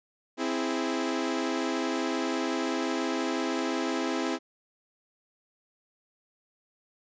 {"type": "chord", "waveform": "sawtooth", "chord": "C augmented", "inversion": "none", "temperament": "equal", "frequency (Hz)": [261.6, 329.6, 415.3], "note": ["C4", "E4", "G#4"], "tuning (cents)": [0, 0, 0], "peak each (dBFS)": [-27, -27, -31], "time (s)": [0.37, 4.39], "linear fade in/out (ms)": 50, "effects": ["resampled to 16000 Hz"]}